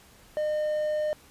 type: tone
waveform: triangle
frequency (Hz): 608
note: D#5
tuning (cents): -40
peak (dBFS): -23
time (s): 0.37-1.13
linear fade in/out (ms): 0
effects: pink hiss -55 dBFS RMS until 1.3 s + resampled to 32000 Hz